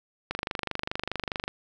click train, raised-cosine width 0.3 ms, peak -13 dBFS, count 30, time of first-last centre 0.31-1.479 s, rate 24.8 Hz, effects none

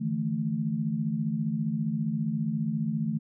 sine chord, D suspended second, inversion none, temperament equal with one note detuned, 149.92 / 164.81 / 220 Hz, D3 / E3 / A3, +36 / 0 / 0 cents, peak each -32 / -31 / -29 dBFS, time 0-3.19 s, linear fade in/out 20 ms, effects none

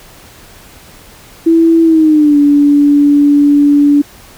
sine tone with pitch glide, 329.6 to 288.6 Hz, E4 to D4, 0 to -30 cents, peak -4 dBFS, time 1.46-4.02 s, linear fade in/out 10 ms, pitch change -230 cents, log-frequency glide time 1.83-2.38 s, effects pink hiss -38 dBFS RMS until 4.37 s

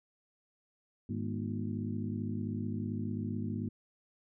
harmonic tone with a mistuned harmonic, 51.4 Hz, G#1, 17 cents flat, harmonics 2 / 3 / 4 / 5 / 6 / 7, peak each -38 / -44 / -39 / -38 / -45 / -48 dBFS, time 1.09-3.69 s, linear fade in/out 5 ms, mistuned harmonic 5, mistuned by -110 cents, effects none

